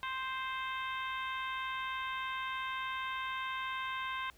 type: harmonic tone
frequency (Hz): 523.3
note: C5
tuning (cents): 0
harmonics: 2 / 3 / 4 / 5 / 6 / 7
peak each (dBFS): -38 / -42 / -44 / -46 / -48 / -49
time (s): 0.03-4.3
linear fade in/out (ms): 0
effects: added 60 Hz sine -64 dBFS peak until 4.37 s + pink hiss -64 dBFS RMS until 4.37 s